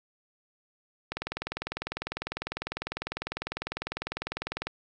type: click train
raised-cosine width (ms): 0.3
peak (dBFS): -15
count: 72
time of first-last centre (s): 1.12-4.67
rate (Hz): 20
effects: none